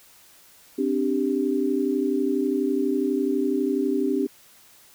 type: chord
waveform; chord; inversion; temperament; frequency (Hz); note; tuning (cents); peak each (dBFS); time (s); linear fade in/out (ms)
sine; C suspended second; none; equal; 261.6 / 293.7 / 392; C4 / D4 / G4; 0 / 0 / 0; -25; 0.78-4.27; 10
effects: white hiss -53 dBFS RMS until 4.94 s